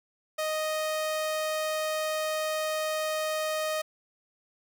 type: tone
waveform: sawtooth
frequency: 622.3 Hz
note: D#5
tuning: in tune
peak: -24 dBFS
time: 0.38-3.82 s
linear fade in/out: 10 ms
effects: none